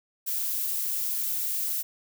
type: noise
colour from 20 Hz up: violet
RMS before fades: -29 dBFS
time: 0.26-1.83 s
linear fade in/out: 20 ms
effects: none